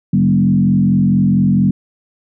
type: tone with frequency modulation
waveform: sine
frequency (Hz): 192.3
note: G3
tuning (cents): -33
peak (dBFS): -9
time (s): 0.13-1.71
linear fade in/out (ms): 5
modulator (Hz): 44.4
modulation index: 1.2
effects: none